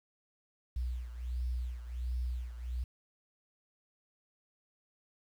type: beating tone pair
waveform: sine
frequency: 61 / 62.4 Hz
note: B1 / B1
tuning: -21 / +19 cents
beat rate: 1.4 Hz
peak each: -35 / -40 dBFS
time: 0.76-2.84 s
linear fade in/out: 5 ms
effects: 10-bit